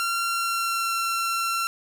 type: tone with pitch glide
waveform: sawtooth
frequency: 1373 to 1357.2 Hz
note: F6 to F6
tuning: -30 to -50 cents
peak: -20 dBFS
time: 0-1.67 s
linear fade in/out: 0 ms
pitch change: -20 cents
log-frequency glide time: 0.24-0.95 s
effects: none